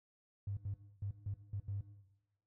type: tone bursts at uneven times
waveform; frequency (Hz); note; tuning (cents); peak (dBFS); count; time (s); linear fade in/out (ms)
triangle; 100; G2; +35; -33; 6; 0.47-0.57 / 0.65-0.74 / 1.02-1.11 / 1.26-1.34 / 1.53-1.6 / 1.68-1.81; 5
effects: noise-tail reverb RT60 1.0 s tail -17 dB re dry + tanh soft clip ceiling -35 dBFS